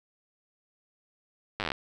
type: slowing click train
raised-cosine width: 0.3 ms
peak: -14 dBFS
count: 11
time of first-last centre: 1.6-1.719 s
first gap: 9 ms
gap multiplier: 1.06
effects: none